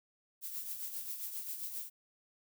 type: noise with tremolo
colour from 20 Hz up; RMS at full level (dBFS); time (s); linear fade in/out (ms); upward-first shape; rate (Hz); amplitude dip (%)
violet; -39; 0.41-1.9; 50; triangle; 7.5; 60
effects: none